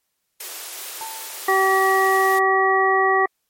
white high-pass noise, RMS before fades -33 dBFS, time 0.4-2.39 s, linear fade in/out 5 ms, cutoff 320 Hz, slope 96 dB/octave
sine tone with exponential decay, 891 Hz, A5, 22 cents sharp, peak -28 dBFS, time 1.01-1.66 s, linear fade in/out 0 ms, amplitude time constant 140 ms
harmonic tone, 383.2 Hz, G4, 39 cents flat, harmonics 1 / 2 / 3 / 5, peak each -20 / -20 / -20 / -20 dBFS, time 1.48-3.26 s, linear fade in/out 5 ms
effects white hiss -73 dBFS RMS until 3.49 s + MP3 64 kbps

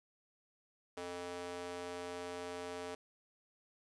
square tone with high-pass filter, 88.2 Hz, F2, 18 cents sharp, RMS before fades -44 dBFS, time 0.97-2.95 s, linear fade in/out 5 ms, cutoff 440 Hz, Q 1.7, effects resampled to 22050 Hz + 10-bit

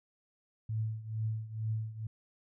sine tone with tremolo, 110 Hz, A2, in tune, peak -29 dBFS, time 0.69-2.07 s, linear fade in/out 5 ms, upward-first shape triangle, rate 2.2 Hz, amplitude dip 85%, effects none

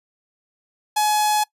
sawtooth tone with notch filter, 846 Hz, G#5, 32 cents sharp, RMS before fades -19 dBFS, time 0.96-1.44 s, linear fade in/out 10 ms, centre 2000 Hz, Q 1.1, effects noise-tail reverb RT60 0.1 s tail -22 dB re dry + resampled to 32000 Hz

